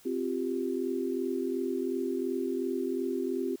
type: chord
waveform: sine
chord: C suspended fourth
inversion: none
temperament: equal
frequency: 261.6 / 349.2 / 392 Hz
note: C4 / F4 / G4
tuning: 0 / 0 / 0 cents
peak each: -33 dBFS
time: 0.05-3.56 s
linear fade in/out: 10 ms
effects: white hiss -58 dBFS RMS until 3.6 s